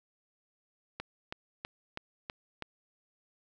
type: click train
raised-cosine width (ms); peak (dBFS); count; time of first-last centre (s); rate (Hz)
0.3; -21; 6; 1-2.623; 3.08
effects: none